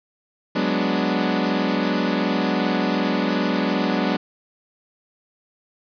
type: chord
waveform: sawtooth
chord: G# half-diminished seventh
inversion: third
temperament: equal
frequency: 185 / 207.7 / 246.9 / 293.7 Hz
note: F#3 / G#3 / B3 / D4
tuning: 0 / 0 / 0 / 0 cents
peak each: -21 dBFS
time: 0.55-4.17 s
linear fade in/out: 10 ms
effects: resampled to 11025 Hz + 7-bit